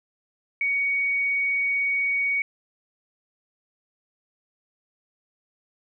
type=tone; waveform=sine; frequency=2241 Hz; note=C#7; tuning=18 cents sharp; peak=-21 dBFS; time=0.61-2.42 s; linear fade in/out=2 ms; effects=none